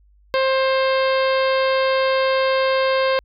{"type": "harmonic tone", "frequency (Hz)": 529, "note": "C5", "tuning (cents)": 19, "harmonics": [1, 2, 3, 4, 5, 6, 7, 8, 9], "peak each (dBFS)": [-17, -23, -27, -29, -31, -33, -34, -35, -36], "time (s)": [0.34, 3.19], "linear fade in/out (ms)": 0, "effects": ["added 50 Hz sine -51 dBFS peak until 3.24 s"]}